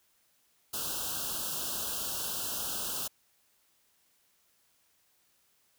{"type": "band-stop noise", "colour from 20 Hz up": "white", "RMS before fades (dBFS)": -35, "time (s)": [0.73, 3.08], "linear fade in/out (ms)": 10, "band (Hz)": [1600, 2700], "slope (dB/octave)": 96, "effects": ["white hiss -70 dBFS RMS until 5.78 s"]}